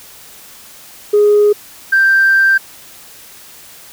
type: tone pair in turn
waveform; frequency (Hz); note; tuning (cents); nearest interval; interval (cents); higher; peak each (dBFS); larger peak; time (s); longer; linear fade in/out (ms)
sine; 415.3 / 1572.5; G#4 / G6; 0 / +5; octave + major seventh; 2305; second; -5 / -6; first; 1.13-1.53 / 1.92-2.58; second; 10
effects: tanh soft clip ceiling -3 dBFS + white hiss -38 dBFS RMS until 3.92 s